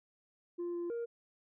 sine tone with pitch steps, 347.9 / 345.6 / 468.5 Hz, F4 / F4 / A#4, -7 / -18 / +9 cents, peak -33 dBFS, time 0.58-1.06 s, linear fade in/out 20 ms, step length 160 ms, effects tanh soft clip ceiling -34 dBFS

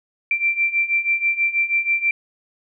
sine beating tone pair, 2349 / 2355.2 Hz, D7 / D7, 0 / +4 cents, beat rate 6.2 Hz, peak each -22 / -19 dBFS, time 0.31-2.11 s, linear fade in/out 2 ms, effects none

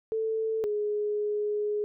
sine tone pair in turn, 442.8 / 417.9 Hz, A4 / G#4, +11 / +11 cents, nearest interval minor second, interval 100 cents, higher first, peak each -26 dBFS, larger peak neither, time 0.12-0.64 / 0.64-1.84 s, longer second, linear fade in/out 0 ms, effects none

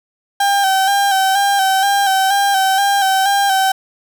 35% pulse tone with vibrato, 784 Hz, G5, in tune, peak -10 dBFS, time 0.4-3.72 s, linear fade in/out 5 ms, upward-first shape square, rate 2.1 Hz, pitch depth 35 cents each way, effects none

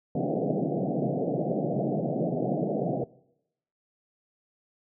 pink band-pass noise, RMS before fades -28 dBFS, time 0.15-3.04 s, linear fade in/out 2 ms, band 130 to 740 Hz, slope 96 dB/octave, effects noise-tail reverb RT60 0.8 s tail -21 dB re dry

